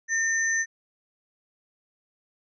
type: tone pair together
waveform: sine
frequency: 1817 / 6112 Hz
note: A#6 / G8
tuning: -45 / -45 cents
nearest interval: octave + major sixth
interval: 2100 cents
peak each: -23 / -29 dBFS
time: 0.08-0.66 s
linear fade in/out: 50 ms
effects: none